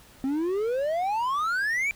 triangle exponential sweep, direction up, 260 to 2369 Hz, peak -22 dBFS, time 0.24-1.91 s, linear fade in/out 0 ms, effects pink hiss -53 dBFS RMS until 1.95 s

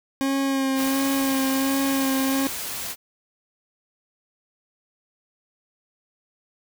40% pulse tone with vibrato, 270.1 Hz, C#4, 45 cents flat, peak -20 dBFS, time 0.21-2.47 s, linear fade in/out 0 ms, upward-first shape sine, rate 1.4 Hz, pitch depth 21 cents each way
white noise, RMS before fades -31 dBFS, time 0.75-2.96 s, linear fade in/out 50 ms
effects none

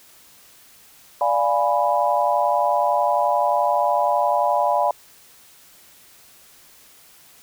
sine chord, D diminished seventh, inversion none, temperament equal, 587.3 / 698.5 / 830.6 / 987.8 Hz, D5 / F5 / Ab5 / Cb6, 0 / 0 / 0 / 0 cents, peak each -22 dBFS, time 1.21-4.91 s, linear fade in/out 2 ms, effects white hiss -50 dBFS RMS until 7.42 s

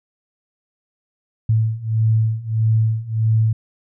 sine beating tone pair, 110 / 111.6 Hz, A2 / A2, 0 / +25 cents, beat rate 1.6 Hz, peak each -19 / -17 dBFS, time 1.49-3.53 s, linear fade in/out 5 ms, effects none

